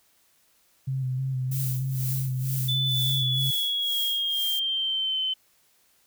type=tone with vibrato; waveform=sine; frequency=130.81 Hz; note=C3; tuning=in tune; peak=-25 dBFS; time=0.87-3.51 s; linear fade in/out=10 ms; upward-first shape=square; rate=3.2 Hz; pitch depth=28 cents each way
type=noise with tremolo; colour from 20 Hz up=violet; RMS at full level=-32 dBFS; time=1.51-4.6 s; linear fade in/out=10 ms; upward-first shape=sine; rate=2.1 Hz; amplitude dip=85%
type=tone with pitch glide; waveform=sine; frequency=3500 to 3065 Hz; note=A7 to G7; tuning=-10 to -40 cents; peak=-24 dBFS; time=2.68-5.34 s; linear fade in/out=10 ms; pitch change=-230 cents; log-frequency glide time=2.92-5.2 s
effects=white hiss -64 dBFS RMS until 6.06 s